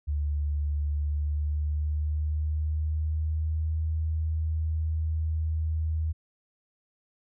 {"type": "tone with pitch glide", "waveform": "sine", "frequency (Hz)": [73.42, 79.15], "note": ["D2", "D#2"], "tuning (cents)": [0, 30], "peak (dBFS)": -25, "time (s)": [0.07, 6.13], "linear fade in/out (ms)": 20, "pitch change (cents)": 130, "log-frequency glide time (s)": [0.91, 3.79], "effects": []}